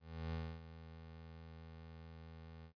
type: tone with ADSR envelope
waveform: 25% pulse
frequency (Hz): 81.4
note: E2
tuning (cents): -21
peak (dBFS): -36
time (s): 0-2.73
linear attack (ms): 330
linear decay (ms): 270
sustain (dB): -13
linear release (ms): 87
effects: noise-tail reverb RT60 0.1 s tail -19 dB re dry + resampled to 11025 Hz